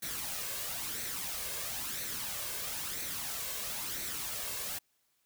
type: noise with flanger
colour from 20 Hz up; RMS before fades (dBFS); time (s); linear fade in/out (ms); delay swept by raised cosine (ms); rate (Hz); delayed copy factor
white; -38; 0.02-4.79; 10; 0.49 to 1.89; 1; +0.5
effects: white hiss -75 dBFS RMS until 5.25 s